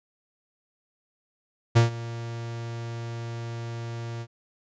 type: tone with ADSR envelope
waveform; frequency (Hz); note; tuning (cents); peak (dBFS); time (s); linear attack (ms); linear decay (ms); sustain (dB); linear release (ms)
45% pulse; 116.54; A#2; 0; -13; 1.75-4.27; 18; 130; -19; 58
effects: resampled to 16000 Hz